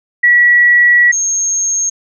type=tone pair in turn; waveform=sine; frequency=1935 / 6477 Hz; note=B6 / G#8; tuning=-36 / -44 cents; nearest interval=octave + major sixth; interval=2092 cents; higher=second; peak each=-5 / -12 dBFS; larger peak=first; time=0.23-1.12 / 1.12-1.9 s; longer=first; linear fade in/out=10 ms; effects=none